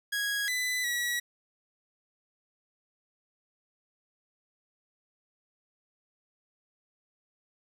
sawtooth tone with pitch steps, 1654 / 2000 / 1929 Hz, G#6 / B6 / B6, -8 / +21 / -41 cents, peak -25 dBFS, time 0.12-1.2 s, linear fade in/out 10 ms, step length 360 ms, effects none

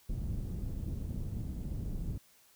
pink low-pass noise, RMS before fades -37 dBFS, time 0.09-2.18 s, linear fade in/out 5 ms, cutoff 180 Hz, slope 12 dB/octave, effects white hiss -64 dBFS RMS until 2.55 s

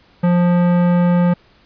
sine tone with tanh clipping, 175.8 Hz, F3, 12 cents sharp, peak -13 dBFS, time 0.23-1.34 s, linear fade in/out 10 ms, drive 17 dB, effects pink hiss -52 dBFS RMS until 1.65 s + resampled to 11025 Hz

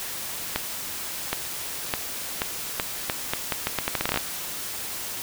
accelerating click train, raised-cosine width 0.3 ms, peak -7 dBFS, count 19, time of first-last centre 0.56-4.174 s, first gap 770 ms, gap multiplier 0.79, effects white hiss -33 dBFS RMS until 5.22 s

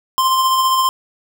square tone with tremolo, 1046.5 Hz, C6, in tune, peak -12 dBFS, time 0.18-0.89 s, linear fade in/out 0 ms, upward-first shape sine, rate 15 Hz, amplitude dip 30%, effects none

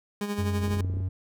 30% pulse tone with tremolo, 205 Hz, G#3, 22 cents flat, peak -24 dBFS, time 0.21-0.81 s, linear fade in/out 2 ms, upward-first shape sine, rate 12 Hz, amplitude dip 55%
triangle tone with vibrato, 92.5 Hz, F#2, in tune, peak -24 dBFS, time 0.38-1.09 s, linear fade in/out 10 ms, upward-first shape sine, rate 3.6 Hz, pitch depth 18 cents each way
clicks, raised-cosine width 3 ms, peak -25 dBFS, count 11, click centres 0.636 / 0.679 / 0.709 / 0.741 / 0.772 / 0.803 / 0.847 / 0.899 / 0.939 / 0.97 / 1.004 s
effects none

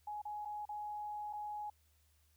sine tone with dropouts, 837 Hz, G#5, 13 cents sharp, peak -40 dBFS, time 0.07-1.7 s, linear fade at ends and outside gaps 5 ms, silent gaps 0.218-0.252 / 0.45-0.455 / 0.654-0.69 / 1.329-1.333 s, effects added 76 Hz sine -70 dBFS peak until 2.36 s + white hiss -75 dBFS RMS until 2.36 s

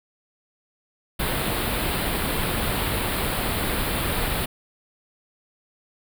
pink band-stop noise, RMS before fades -25 dBFS, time 1.19-4.46 s, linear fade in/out 10 ms, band 4400 to 8800 Hz, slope 48 dB/octave, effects none

